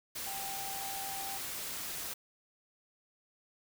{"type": "tone in noise", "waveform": "sine", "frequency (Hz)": 784, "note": "G5", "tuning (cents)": 0, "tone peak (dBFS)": -42, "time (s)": [0.26, 1.38], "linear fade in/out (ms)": 10, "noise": "white", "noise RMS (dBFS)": -40, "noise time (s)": [0.15, 2.14], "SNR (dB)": -5, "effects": []}